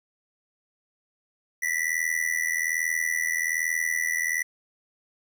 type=tone with amplitude modulation; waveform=square; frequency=1971 Hz; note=B6; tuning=4 cents flat; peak=-21 dBFS; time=1.62-4.43 s; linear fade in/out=10 ms; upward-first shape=sine; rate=81.2 Hz; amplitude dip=90%; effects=10-bit